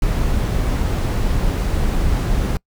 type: noise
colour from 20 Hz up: brown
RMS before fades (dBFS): -18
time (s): 0.02-2.57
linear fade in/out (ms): 2
effects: noise-tail reverb RT60 0.1 s tail -26 dB re dry